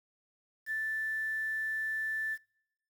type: tone with quantisation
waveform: sine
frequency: 1760 Hz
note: A6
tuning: in tune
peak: -31 dBFS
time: 0.66-2.38 s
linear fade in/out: 50 ms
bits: 9
effects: noise-tail reverb RT60 0.8 s tail -26 dB re dry